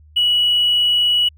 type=tone with hard clipping; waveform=sine; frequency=2931 Hz; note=F#7; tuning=17 cents flat; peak=-13 dBFS; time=0.16-1.29 s; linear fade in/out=10 ms; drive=1 dB; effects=added 76 Hz sine -44 dBFS peak until 1.37 s